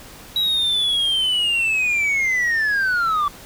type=linear sweep; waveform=sine; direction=down; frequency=3882 to 1144 Hz; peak=-14 dBFS; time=0.36-3.28 s; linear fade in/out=2 ms; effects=tanh soft clip ceiling -16 dBFS + pink hiss -41 dBFS RMS until 3.45 s